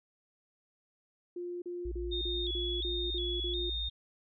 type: tone bursts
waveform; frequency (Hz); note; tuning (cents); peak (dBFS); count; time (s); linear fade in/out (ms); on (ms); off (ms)
sine; 352.2; F4; +15; -36; 8; 1.36-3.699; 5; 260; 37
type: tone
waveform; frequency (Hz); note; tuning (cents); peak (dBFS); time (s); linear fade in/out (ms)
sine; 58.5; A#1; +7; -36; 1.85-3.89; 5
type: tone with vibrato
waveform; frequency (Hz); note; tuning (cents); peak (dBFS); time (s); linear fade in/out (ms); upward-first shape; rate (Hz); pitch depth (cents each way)
sine; 3520; A7; 0; -34; 2.11-3.9; 20; square; 1.4; 70
effects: none